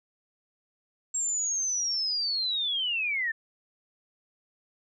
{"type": "linear sweep", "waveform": "sine", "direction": "down", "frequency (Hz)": [7560, 1753], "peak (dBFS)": -26, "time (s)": [1.14, 3.32], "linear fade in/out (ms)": 10, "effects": []}